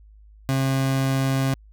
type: tone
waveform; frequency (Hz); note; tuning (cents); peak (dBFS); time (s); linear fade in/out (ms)
30% pulse; 134.2; C3; +44; -17; 0.49-1.54; 0
effects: added 52 Hz sine -46 dBFS peak until 1.72 s